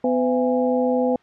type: tone cluster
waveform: sine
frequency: 250.7 / 507 / 674 / 821 Hz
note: B3 / B4 / E5 / G#5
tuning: +26 / +45 / +38 / -20 cents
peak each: -21 / -20 / -28 / -28 dBFS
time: 0.04-1.16 s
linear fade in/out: 2 ms
effects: white hiss -55 dBFS RMS until 1.22 s + low-pass 2000 Hz 12 dB/octave